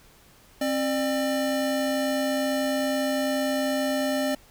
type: tone pair together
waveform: square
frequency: 266.6 / 599 Hz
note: C4 / D5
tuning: +33 / +34 cents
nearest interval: octave + major second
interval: 1401 cents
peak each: -27 / -27 dBFS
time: 0.61-4.35 s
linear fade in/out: 5 ms
effects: pink hiss -55 dBFS RMS until 4.5 s